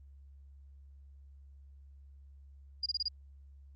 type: tone bursts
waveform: sine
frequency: 4850 Hz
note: D#8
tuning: 45 cents flat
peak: -30 dBFS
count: 5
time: 2.83-3.084 s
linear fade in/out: 5 ms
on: 30 ms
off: 26 ms
effects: added 69 Hz sine -52 dBFS peak until 3.75 s + Opus 32 kbps